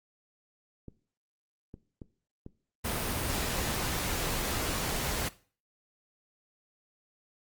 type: clicks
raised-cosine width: 3 ms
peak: -30 dBFS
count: 9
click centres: 0.883 / 1.741 / 2.018 / 2.464 / 3.302 / 3.428 / 3.483 / 3.587 / 3.821 s
type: noise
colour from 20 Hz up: pink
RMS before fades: -32 dBFS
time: 2.84-5.29 s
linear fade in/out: 10 ms
effects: noise-tail reverb RT60 0.4 s tail -18 dB re dry + Opus 32 kbps